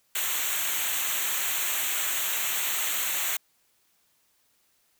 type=noise with comb filter; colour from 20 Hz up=white; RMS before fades=-28 dBFS; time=0.15-3.37 s; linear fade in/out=5 ms; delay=0.2 ms; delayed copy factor=-0.85; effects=white hiss -68 dBFS RMS until 4.99 s